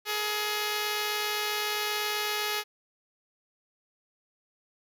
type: tone pair together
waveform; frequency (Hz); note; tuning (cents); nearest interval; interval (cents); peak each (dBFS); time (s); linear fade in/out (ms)
5% pulse; 420.9 / 468.6; G#4 / A#4; +23 / +9; major second; 186; -17 / -28; 0.05-2.64; 50
effects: none